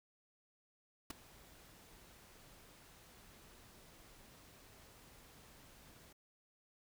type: noise with ADSR envelope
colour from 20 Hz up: pink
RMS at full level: -40 dBFS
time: 1.1-6.13 s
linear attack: 6 ms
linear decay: 9 ms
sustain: -21 dB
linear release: 7 ms
effects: none